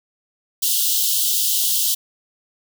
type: high-pass noise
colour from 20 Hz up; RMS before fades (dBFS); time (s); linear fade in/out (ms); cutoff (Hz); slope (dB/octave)
white; -19; 0.62-1.95; 10; 2900; 96
effects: none